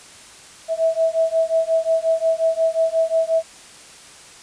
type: beating tone pair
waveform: sine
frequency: 649 / 654.6 Hz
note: E5 / E5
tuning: -27 / -12 cents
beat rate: 5.6 Hz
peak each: -19 dBFS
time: 0.68-3.43 s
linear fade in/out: 50 ms
effects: white hiss -43 dBFS RMS until 4.42 s + resampled to 22050 Hz